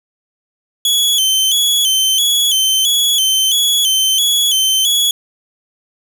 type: tone with vibrato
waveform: sawtooth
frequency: 3227 Hz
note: G7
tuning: 50 cents sharp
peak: -8 dBFS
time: 0.85-5.11 s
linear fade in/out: 2 ms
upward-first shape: square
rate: 1.5 Hz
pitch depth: 75 cents each way
effects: none